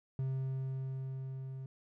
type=tone with level ramp; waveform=triangle; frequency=132.6 Hz; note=C3; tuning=23 cents sharp; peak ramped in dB=-30 to -39 dBFS; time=0.19-1.66 s; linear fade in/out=2 ms; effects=none